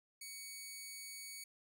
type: tone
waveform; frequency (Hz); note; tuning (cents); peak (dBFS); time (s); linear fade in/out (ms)
10% pulse; 2240; C#7; +18; -38; 0.21-1.44; 5
effects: none